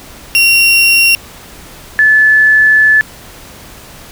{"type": "tone pair in turn", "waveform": ["35% pulse", "sine"], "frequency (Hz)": [2746, 1733.7], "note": ["F7", "A6"], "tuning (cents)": [-30, -26], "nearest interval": "minor sixth", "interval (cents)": 796, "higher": "first", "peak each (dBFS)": -4, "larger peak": "neither", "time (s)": [[0.35, 1.15], [1.99, 3.01]], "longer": "second", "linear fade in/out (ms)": 0, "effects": ["pink hiss -34 dBFS RMS until 4.11 s"]}